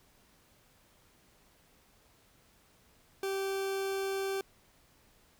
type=tone; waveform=40% pulse; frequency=389 Hz; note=G4; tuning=13 cents flat; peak=-31 dBFS; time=3.23-4.41 s; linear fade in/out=2 ms; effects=pink hiss -65 dBFS RMS until 5.39 s